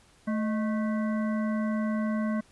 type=harmonic tone with a mistuned harmonic; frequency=218.6 Hz; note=A3; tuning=11 cents flat; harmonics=1 / 3 / 5 / 7 / 9; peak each=-26 / -36 / -40 / -43 / -45 dBFS; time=0.27-2.41 s; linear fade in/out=10 ms; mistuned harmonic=3; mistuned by=-92 cents; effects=pink hiss -60 dBFS RMS until 2.51 s + resampled to 24000 Hz